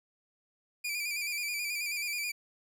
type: tone with vibrato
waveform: sawtooth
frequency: 2375 Hz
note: D7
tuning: 19 cents sharp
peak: -29 dBFS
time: 0.84-2.32 s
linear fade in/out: 10 ms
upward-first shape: square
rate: 9.3 Hz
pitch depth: 44 cents each way
effects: none